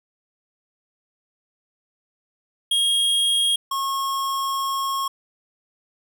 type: tone pair in turn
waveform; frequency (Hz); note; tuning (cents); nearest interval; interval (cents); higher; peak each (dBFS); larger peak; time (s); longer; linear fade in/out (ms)
square; 3261 / 1088.2; G#7 / C#6; -32 / -32; octave + perfect fifth; 1900; first; -18 / -23; first; 2.71-3.56 / 3.71-5.08; second; 5
effects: none